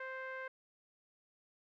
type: tone with low-pass filter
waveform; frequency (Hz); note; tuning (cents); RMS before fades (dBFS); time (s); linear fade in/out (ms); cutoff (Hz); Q
sawtooth; 523.3; C5; 0; -44; 0-0.48; 5; 1800; 6
effects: none